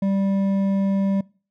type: tone with hard clipping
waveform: triangle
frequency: 195.7 Hz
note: G3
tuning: 3 cents flat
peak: -20 dBFS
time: 0.02-1.21 s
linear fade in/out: 5 ms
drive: 11 dB
effects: noise-tail reverb RT60 0.4 s tail -24 dB re dry